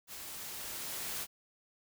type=noise with level ramp; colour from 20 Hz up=white; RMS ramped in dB=-46 to -38 dBFS; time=0.07-1.27 s; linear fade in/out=50 ms; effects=none